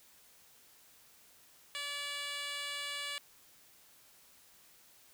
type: tone with band-pass filter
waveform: 10% pulse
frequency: 575 Hz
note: D5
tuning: 37 cents flat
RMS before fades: -40 dBFS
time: 1.75-3.18 s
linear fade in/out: 0 ms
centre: 4300 Hz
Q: 0.75
effects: white hiss -62 dBFS RMS until 5.13 s